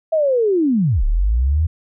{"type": "linear two-way sweep", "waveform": "sine", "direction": "down then up", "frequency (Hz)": [657, 32.7, 83.7], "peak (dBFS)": -13, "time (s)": [0.12, 1.67], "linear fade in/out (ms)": 10, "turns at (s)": 1.04, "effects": []}